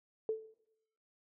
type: tone with exponential decay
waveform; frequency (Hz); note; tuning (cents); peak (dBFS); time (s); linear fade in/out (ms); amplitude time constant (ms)
sine; 440; A4; 0; -28; 0.29-0.54; 1; 53
effects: noise-tail reverb RT60 0.8 s tail -19 dB re dry